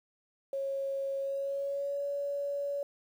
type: tone with pitch glide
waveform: sine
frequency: 547 to 566.9 Hz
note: C#5 to C#5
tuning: -23 to +39 cents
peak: -31 dBFS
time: 0.53-2.83 s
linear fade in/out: 2 ms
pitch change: +62 cents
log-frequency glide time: 1.18-2.05 s
effects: 10-bit